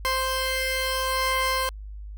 15% pulse tone pair together, 522.9 / 1046.5 Hz, C5 / C6, -1 / 0 cents, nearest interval octave, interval 1201 cents, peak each -20 dBFS, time 0.05-1.69 s, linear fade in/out 0 ms, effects added 51 Hz sine -35 dBFS peak until 2.17 s

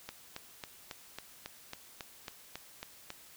click train, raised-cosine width 0.2 ms, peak -23 dBFS, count 12, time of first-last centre 0.09-3.104 s, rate 3.65 Hz, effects white hiss -56 dBFS RMS until 3.36 s

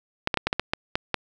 clicks, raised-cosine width 0.3 ms, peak -6 dBFS, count 9, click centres 0.274 / 0.342 / 0.373 / 0.47 / 0.529 / 0.596 / 0.735 / 0.955 / 1.143 s, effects none

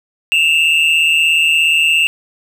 triangle tone pair together, 2637 / 2794 Hz, E7 / F7, 0 / 0 cents, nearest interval minor second, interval 100 cents, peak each -11 dBFS, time 0.32-2.07 s, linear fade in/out 0 ms, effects none

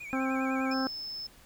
triangle tone with vibrato, 2349 Hz, D7, in tune, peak -38 dBFS, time 0-0.74 s, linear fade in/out 10 ms, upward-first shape sine, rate 9.9 Hz, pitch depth 91 cents each way
harmonic tone, 263.9 Hz, C4, 15 cents sharp, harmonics 1 / 2 / 3 / 4 / 5 / 6, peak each -29 / -37 / -37 / -42 / -37 / -39 dBFS, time 0.13-0.87 s, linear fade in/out 0 ms
triangle tone, 5250 Hz, E8, 8 cents flat, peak -35 dBFS, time 0.71-1.27 s, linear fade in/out 5 ms
effects pink hiss -57 dBFS RMS until 1.45 s

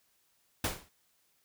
pink noise with exponential decay, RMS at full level -27 dBFS, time 0.64-0.89 s, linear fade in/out 5 ms, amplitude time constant 53 ms, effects white hiss -72 dBFS RMS until 1.44 s

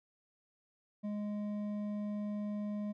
sine tone with hard clipping, 207.7 Hz, G#3, in tune, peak -37 dBFS, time 1.03-2.93 s, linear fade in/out 20 ms, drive 7 dB, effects none

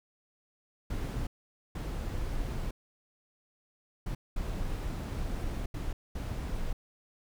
brown noise bursts at uneven times, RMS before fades -34 dBFS, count 6, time 0.9-1.27 / 1.75-2.71 / 4.06-4.15 / 4.36-5.66 / 5.74-5.93 / 6.15-6.73 s, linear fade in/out 5 ms, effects none

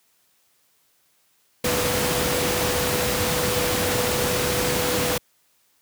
sine tone in noise, 493.9 Hz, B4, in tune, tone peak -26 dBFS, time 1.64-5.18 s, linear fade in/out 5 ms, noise pink, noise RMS -23 dBFS, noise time 1.64-5.18 s, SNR -6 dB, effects white hiss -64 dBFS RMS until 5.81 s + high-pass 80 Hz 12 dB/octave

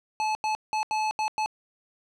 square tone bursts at uneven times, 863 Hz, A5, 34 cents flat, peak -25 dBFS, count 6, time 0.2-0.35 / 0.44-0.55 / 0.73-0.83 / 0.91-1.11 / 1.19-1.28 / 1.38-1.46 s, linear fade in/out 0 ms, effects low-pass 6000 Hz 12 dB/octave

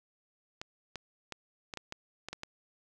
clicks, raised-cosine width 0.2 ms, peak -22 dBFS, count 9, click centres 0.615 / 0.957 / 1.323 / 1.738 / 1.773 / 1.924 / 2.286 / 2.33 / 2.434 s, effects none

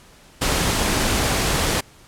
pink noise, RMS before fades -20 dBFS, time 0.41-1.81 s, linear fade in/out 10 ms, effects pink hiss -49 dBFS RMS until 2.07 s + low-pass 11000 Hz 12 dB/octave

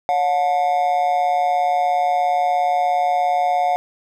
triangle tone with amplitude modulation, 720 Hz, F#5, 47 cents flat, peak -10 dBFS, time 0.09-3.76 s, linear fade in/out 0 ms, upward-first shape sine, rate 157 Hz, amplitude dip 75%, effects none

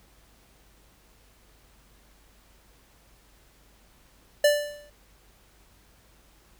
square tone with exponential decay, 587.3 Hz, D5, in tune, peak -15 dBFS, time 4.44-4.9 s, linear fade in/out 5 ms, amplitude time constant 100 ms, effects added 50 Hz sine -60 dBFS peak until 6.59 s + pink hiss -60 dBFS RMS until 6.59 s

